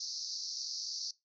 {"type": "band-pass noise", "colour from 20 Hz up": "pink", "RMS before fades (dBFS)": -40, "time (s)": [0, 1.11], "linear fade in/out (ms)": 5, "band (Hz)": [4300, 6000], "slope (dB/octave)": 96, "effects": ["noise-tail reverb RT60 0.2 s tail -20 dB re dry"]}